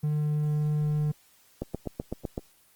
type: tone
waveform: triangle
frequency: 150.3 Hz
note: D3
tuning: 40 cents sharp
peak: -22 dBFS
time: 0.03-1.12 s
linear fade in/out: 10 ms
type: click train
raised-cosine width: 2 ms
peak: -17 dBFS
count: 7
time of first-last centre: 1.62-2.379 s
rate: 7.91 Hz
effects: white hiss -61 dBFS RMS until 2.75 s + Opus 24 kbps